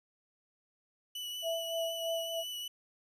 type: tone with vibrato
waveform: 40% pulse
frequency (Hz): 2960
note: F#7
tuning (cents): 0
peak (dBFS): -37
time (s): 1.15-2.68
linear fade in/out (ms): 5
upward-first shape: triangle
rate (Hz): 5.4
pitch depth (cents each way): 20
type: tone with tremolo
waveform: sine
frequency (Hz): 659.3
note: E5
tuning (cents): 0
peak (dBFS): -31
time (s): 1.42-2.44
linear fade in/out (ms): 50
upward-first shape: sine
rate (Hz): 3.2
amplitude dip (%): 65
effects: none